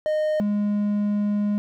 triangle tone pair in turn, 615 / 206.5 Hz, D#5 / G#3, -20 / -10 cents, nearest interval octave + perfect fifth, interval 1890 cents, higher first, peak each -18 dBFS, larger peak neither, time 0.06-0.4 / 0.4-1.58 s, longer second, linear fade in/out 0 ms, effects none

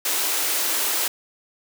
white high-pass noise, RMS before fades -23 dBFS, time 0.05-1.08 s, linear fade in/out 5 ms, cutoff 280 Hz, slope 96 dB/octave, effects none

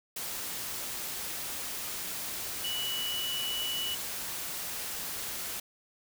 sine tone in noise, 2951 Hz, F#7, 5 cents flat, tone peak -32 dBFS, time 2.64-3.95 s, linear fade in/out 5 ms, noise white, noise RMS -37 dBFS, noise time 0.16-5.6 s, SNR +2 dB, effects none

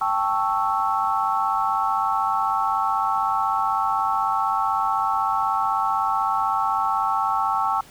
sine chord, A dominant seventh, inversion third, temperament equal, 784 / 880 / 1108.7 / 1318.5 Hz, G5 / A5 / C#6 / E6, 0 / 0 / 0 / 0 cents, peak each -25 dBFS, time 0.01-7.81 s, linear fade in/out 5 ms, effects pink hiss -48 dBFS RMS until 7.9 s

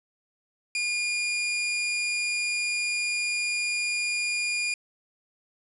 sawtooth tone, 2425 Hz, D#7, 45 cents flat, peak -22 dBFS, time 0.75-4.74 s, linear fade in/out 2 ms, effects resampled to 24000 Hz + 8-bit

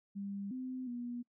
sine tone with pitch steps, 199.4 / 256.6 / 241.7 Hz, G3 / C4 / B3, +30 / -34 / -37 cents, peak -38 dBFS, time 0.15-1.23 s, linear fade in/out 20 ms, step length 360 ms, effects noise-tail reverb RT60 0.1 s tail -25 dB re dry

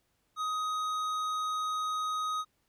sine tone with tanh clipping, 1255 Hz, D#6, 15 cents sharp, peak -32 dBFS, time 0.36-2.45 s, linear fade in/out 50 ms, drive 12 dB, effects pink hiss -75 dBFS RMS until 2.68 s

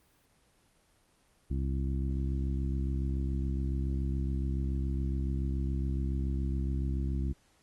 harmonic tone, 67.1 Hz, C2, 44 cents sharp, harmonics 1 / 2 / 3 / 4 / 5, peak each -30 / -36 / -40 / -42 / -44 dBFS, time 1.5-7.33 s, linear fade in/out 10 ms, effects pink hiss -67 dBFS RMS until 7.62 s + Opus 24 kbps

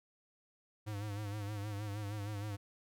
square tone with vibrato, 103.5 Hz, G#2, 5 cents flat, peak -39 dBFS, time 0.86-2.57 s, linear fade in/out 20 ms, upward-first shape sine, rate 6.4 Hz, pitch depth 66 cents each way, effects none

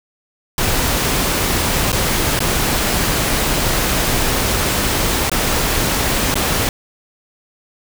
pink noise with dropouts, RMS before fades -17 dBFS, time 0.58-6.69 s, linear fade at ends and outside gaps 1 ms, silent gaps 1.919-1.928 / 2.391-2.404 / 5.297-5.316 / 6.342-6.355 s, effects none

